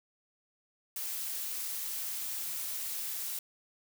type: noise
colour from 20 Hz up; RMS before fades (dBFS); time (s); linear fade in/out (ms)
blue; -37; 0.96-3.39; 2
effects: none